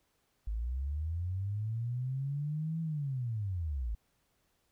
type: linear two-way sweep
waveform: sine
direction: up then down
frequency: 50.8 to 164.81 to 50.8 Hz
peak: -32 dBFS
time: 0.47-3.95 s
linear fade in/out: 5 ms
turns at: 2.81 s
effects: pink hiss -75 dBFS RMS until 4.71 s